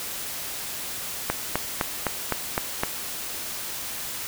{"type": "click train", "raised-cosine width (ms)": 0.5, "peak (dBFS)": -7, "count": 7, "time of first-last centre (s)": [1.3, 2.835], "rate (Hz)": 3.91, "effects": ["white hiss -33 dBFS RMS until 4.27 s"]}